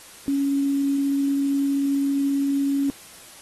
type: tone with quantisation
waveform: sine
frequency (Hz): 278.4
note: C#4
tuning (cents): +8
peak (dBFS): -19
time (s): 0.28-2.9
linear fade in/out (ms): 0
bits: 7
effects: white hiss -45 dBFS RMS until 3.41 s + AAC 32 kbps